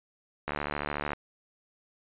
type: click train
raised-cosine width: 0.5 ms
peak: -16 dBFS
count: 49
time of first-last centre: 0.48-1.133 s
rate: 73.5 Hz
effects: resampled to 8000 Hz